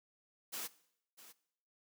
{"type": "noise with echo", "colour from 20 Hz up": "white", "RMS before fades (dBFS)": -42, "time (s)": [0.52, 0.68], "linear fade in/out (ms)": 20, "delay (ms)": 650, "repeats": 1, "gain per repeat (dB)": -15, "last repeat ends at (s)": 1.33, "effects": ["noise-tail reverb RT60 0.7 s tail -19 dB re dry", "high-pass 200 Hz 12 dB/octave"]}